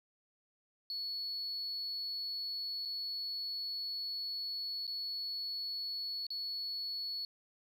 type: tone with dropouts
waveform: sine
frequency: 4400 Hz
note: C#8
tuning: 14 cents flat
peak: -35 dBFS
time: 0.9-7.25 s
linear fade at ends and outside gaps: 1 ms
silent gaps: 2.852-2.856 / 4.868-4.877 / 6.267-6.304 s
effects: tanh soft clip ceiling -34 dBFS + 12-bit